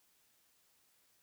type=silence; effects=white hiss -72 dBFS RMS until 1.22 s